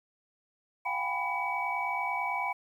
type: tone cluster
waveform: sine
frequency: 706 / 777 / 826 / 991 / 2275 Hz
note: F5 / G5 / G#5 / B5 / C#7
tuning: +19 / -16 / -10 / +6 / +44 cents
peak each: -39 / -36 / -39 / -33 / -34 dBFS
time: 0.85-2.53 s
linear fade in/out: 10 ms
effects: 10-bit